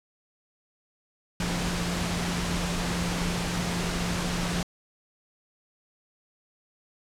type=tone in noise; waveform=sine; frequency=174.61 Hz; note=F3; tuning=in tune; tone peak=-30 dBFS; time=1.4-4.63 s; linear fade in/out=2 ms; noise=pink; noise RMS=-30 dBFS; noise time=1.4-4.63 s; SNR=-3 dB; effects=low-pass 8000 Hz 12 dB/octave